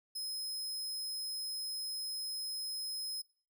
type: tone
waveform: sawtooth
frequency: 5120 Hz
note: D#8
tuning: 49 cents sharp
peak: -35 dBFS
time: 0.15-3.22 s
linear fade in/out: 10 ms
effects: noise-tail reverb RT60 0.4 s tail -21 dB re dry